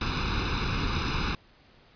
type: noise with comb filter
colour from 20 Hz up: pink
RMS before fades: -28 dBFS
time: 0.01-1.35 s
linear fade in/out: 2 ms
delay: 0.78 ms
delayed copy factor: +0.8
effects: pink hiss -58 dBFS RMS until 1.95 s + resampled to 11025 Hz